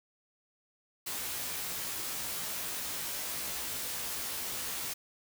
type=noise with comb filter; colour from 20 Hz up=white; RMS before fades=-37 dBFS; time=1.06-4.94 s; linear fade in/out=10 ms; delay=16 ms; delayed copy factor=+0.8; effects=none